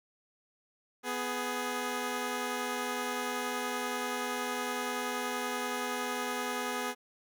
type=tone pair together; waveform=10% pulse; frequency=248.5 / 417.7 Hz; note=B3 / G#4; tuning=+11 / +10 cents; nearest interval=major sixth; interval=899 cents; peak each=-27 dBFS; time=1.03-6.95 s; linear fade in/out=50 ms; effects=none